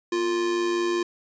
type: tone with amplitude modulation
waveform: square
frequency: 349.2 Hz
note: F4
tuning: in tune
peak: -21 dBFS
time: 0.12-1.03 s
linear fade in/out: 5 ms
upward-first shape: sine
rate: 105 Hz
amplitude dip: 45%
effects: resampled to 16000 Hz